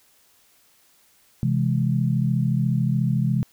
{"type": "chord", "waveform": "sine", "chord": "C augmented", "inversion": "none", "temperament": "equal", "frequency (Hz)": [130.81, 164.81, 207.7], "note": ["C3", "E3", "G#3"], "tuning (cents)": [0, 0, 0], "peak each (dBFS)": [-21, -24, -25], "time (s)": [1.43, 3.43], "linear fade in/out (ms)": 0, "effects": ["white hiss -59 dBFS RMS until 3.52 s"]}